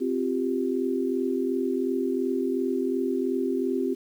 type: chord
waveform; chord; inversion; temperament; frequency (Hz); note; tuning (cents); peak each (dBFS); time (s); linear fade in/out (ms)
sine; C suspended fourth; none; equal; 261.6 / 349.2 / 392; C4 / F4 / G4; 0 / 0 / 0; -27 / -29 / -28; 0-3.95; 20
effects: 9-bit